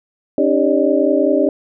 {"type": "tone cluster", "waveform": "sine", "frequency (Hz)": [275.8, 305.9, 396.7, 564, 609], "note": ["C#4", "D#4", "G4", "C#5", "D#5"], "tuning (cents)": [-9, -29, 21, 30, -37], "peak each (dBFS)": -18, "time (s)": [0.38, 1.49], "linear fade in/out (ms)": 2, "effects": []}